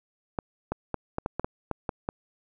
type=clicks; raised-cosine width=1 ms; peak=-14 dBFS; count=10; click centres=0.388 / 0.72 / 0.943 / 1.184 / 1.261 / 1.396 / 1.445 / 1.713 / 1.892 / 2.089 s; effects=none